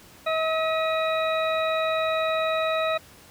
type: harmonic tone with a mistuned harmonic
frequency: 640 Hz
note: D#5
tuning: 49 cents sharp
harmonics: 1 / 2 / 3 / 4 / 6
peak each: -24 / -28 / -35 / -32 / -34 dBFS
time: 0.26-2.98 s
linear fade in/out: 10 ms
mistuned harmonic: 4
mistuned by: -52 cents
effects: pink hiss -50 dBFS RMS until 3.3 s + high-pass 60 Hz 12 dB/octave